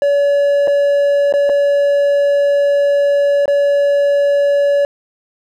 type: tone with dropouts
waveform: triangle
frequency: 569 Hz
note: C#5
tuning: 45 cents sharp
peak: -8 dBFS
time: 0.02-4.85 s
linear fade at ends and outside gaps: 1 ms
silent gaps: 0.674-0.679 / 1.325-1.338 / 1.493-1.497 / 3.457-3.479 s
effects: none